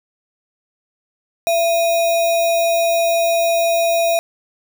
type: tone with sample-and-hold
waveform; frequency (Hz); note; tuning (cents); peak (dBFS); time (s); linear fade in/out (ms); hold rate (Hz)
sine; 672; E5; +33; -13; 1.47-4.19; 0; 3150
effects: none